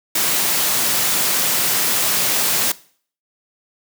white high-pass noise, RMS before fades -18 dBFS, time 0.15-2.72 s, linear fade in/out 5 ms, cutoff 110 Hz, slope 48 dB/octave, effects noise-tail reverb RT60 0.5 s tail -20 dB re dry

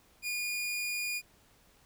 sawtooth tone, 2436 Hz, D#7, 37 cents flat, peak -29 dBFS, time 0.22-1.22 s, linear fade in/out 50 ms, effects pink hiss -64 dBFS RMS until 1.85 s

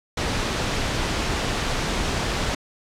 pink noise, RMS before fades -24 dBFS, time 0.17-2.55 s, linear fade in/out 5 ms, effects low-pass 6000 Hz 12 dB/octave

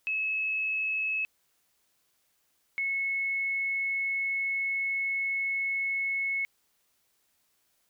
sine tone pair in turn, 2586 / 2193 Hz, E7 / C#7, -34 / -19 cents, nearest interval minor third, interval 285 cents, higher first, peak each -27 / -27 dBFS, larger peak neither, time 0.07-1.25 / 2.78-6.45 s, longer second, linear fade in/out 0 ms, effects white hiss -72 dBFS RMS until 7.89 s

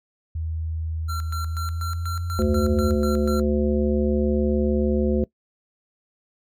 sine tone with pitch glide, 80.2 to 87.97 Hz, E2 to F2, -47 to +13 cents, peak -25 dBFS, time 0.35-2.96 s, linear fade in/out 5 ms, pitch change +160 cents, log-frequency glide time 1.39-2.44 s
square tone with tremolo, 1364 Hz, F6, 41 cents flat, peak -30 dBFS, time 1.08-3.42 s, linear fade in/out 20 ms, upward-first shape square, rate 4.1 Hz, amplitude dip 80%
harmonic tone, 73.42 Hz, D2, in tune, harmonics 1 / 3 / 5 / 7 / 9, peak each -24 / -22 / -24 / -27 / -39 dBFS, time 2.39-5.24 s, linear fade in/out 0 ms
effects noise-tail reverb RT60 0.1 s tail -21 dB re dry

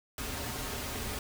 pink noise with comb filter, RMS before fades -37 dBFS, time 0.18-1.19 s, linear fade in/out 2 ms, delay 6 ms, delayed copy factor -0.5, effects none

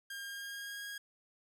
sawtooth tone with pitch glide, 1610 to 1638.1 Hz, G6 to G#6, +46 to -24 cents, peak -38 dBFS, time 0.1-0.98 s, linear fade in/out 5 ms, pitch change +30 cents, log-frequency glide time 0.23-0.85 s, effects none

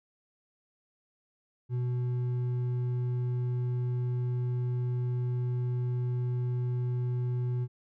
triangle tone with hard clipping, 123.47 Hz, B2, in tune, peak -29 dBFS, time 1.69-7.68 s, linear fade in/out 50 ms, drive 8 dB, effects none

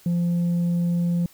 sine tone with tanh clipping, 173 Hz, F3, 16 cents flat, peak -20 dBFS, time 0.06-1.26 s, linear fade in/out 2 ms, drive 2 dB, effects white hiss -53 dBFS RMS until 1.33 s

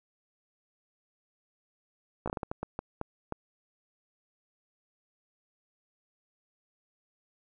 slowing click train, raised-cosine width 1 ms, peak -19 dBFS, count 11, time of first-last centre 2.26-3.324 s, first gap 16 ms, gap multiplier 1.39, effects none

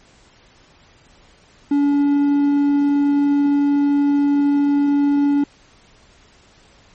triangle tone with hard clipping, 285.5 Hz, D4, 49 cents flat, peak -14 dBFS, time 1.71-5.44 s, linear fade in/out 5 ms, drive 6 dB, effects pink hiss -51 dBFS RMS until 6.94 s + MP3 32 kbps

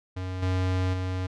square tone with level steps, 92.5 Hz, F#2, in tune, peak -31 / -24 / -28 dBFS, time 0.16-1.27 s, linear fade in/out 10 ms, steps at 0.42 / 0.93 s, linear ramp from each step 10 ms, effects low-pass 5000 Hz 12 dB/octave

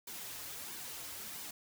white noise with flanger, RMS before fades -45 dBFS, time 0.07-1.51 s, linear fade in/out 5 ms, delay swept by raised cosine 1.5 to 5.2 ms, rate 1.5 Hz, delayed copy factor -0.6, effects none

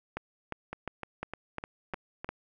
two click trains, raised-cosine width 0.5 ms, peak -22 / -19 dBFS, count 6 / 7, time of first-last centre 0.73-2.245 / 0.17-2.29 s, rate 3.3 / 2.83 Hz, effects none

